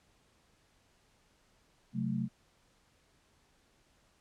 sine chord, F# diminished, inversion second, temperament equal with one note detuned, 133.41 / 185 / 220 Hz, C3 / F#3 / A3, +34 / 0 / 0 cents, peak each -36 / -36 / -34 dBFS, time 1.93-2.29 s, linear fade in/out 50 ms, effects pink hiss -69 dBFS RMS until 4.2 s + low-pass 9000 Hz 12 dB/octave

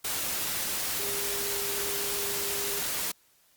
sine tone in noise, 403.5 Hz, G#4, 50 cents flat, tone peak -37 dBFS, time 0.99-2.8 s, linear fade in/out 10 ms, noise white, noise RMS -31 dBFS, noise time 0.04-3.12 s, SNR -9 dB, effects white hiss -64 dBFS RMS until 3.56 s + Opus 48 kbps

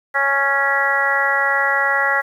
harmonic tone, 277.1 Hz, C#4, 1 cent flat, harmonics 2 / 3 / 4 / 5 / 6 / 7, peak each -25 / -23 / -25 / -22 / -21 / -19 dBFS, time 0.14-2.22 s, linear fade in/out 20 ms, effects 8-bit

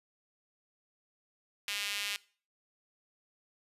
sawtooth tone with high-pass filter, 203.5 Hz, G#3, 35 cents flat, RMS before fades -36 dBFS, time 1.68-2.16 s, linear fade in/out 0 ms, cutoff 2600 Hz, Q 2, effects noise-tail reverb RT60 0.4 s tail -20 dB re dry + resampled to 32000 Hz

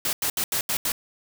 white noise bursts at uneven times, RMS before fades -25 dBFS, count 6, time 0.05-0.13 / 0.22-0.3 / 0.37-0.44 / 0.52-0.61 / 0.69-0.77 / 0.85-0.92 s, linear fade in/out 2 ms, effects none

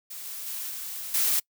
blue noise with level steps, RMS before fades -39 / -37 / -34 / -36 / -24 dBFS, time 0.1-1.4 s, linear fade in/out 10 ms, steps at 0.25 / 0.46 / 0.7 / 1.14 s, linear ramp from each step 5 ms, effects noise-tail reverb RT60 0.1 s tail -26 dB re dry

